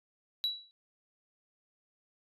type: tone with exponential decay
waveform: sine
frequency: 3917 Hz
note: B7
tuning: 15 cents flat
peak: -24 dBFS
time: 0.44-0.71 s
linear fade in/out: 0 ms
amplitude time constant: 57 ms
effects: tanh soft clip ceiling -26 dBFS